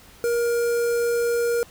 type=tone with notch filter; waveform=square; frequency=472.1 Hz; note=A#4; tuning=22 cents sharp; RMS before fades=-22 dBFS; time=0.24-1.63 s; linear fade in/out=0 ms; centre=3100 Hz; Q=0.63; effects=pink hiss -49 dBFS RMS until 1.7 s